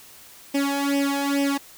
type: tone with flanger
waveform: sawtooth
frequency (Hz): 280.2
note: C#4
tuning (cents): +19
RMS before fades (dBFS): -23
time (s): 0.54-1.58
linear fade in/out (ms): 10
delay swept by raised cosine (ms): 0.36 to 1.24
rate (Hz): 2.3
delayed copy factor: +0.95
effects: white hiss -47 dBFS RMS until 1.77 s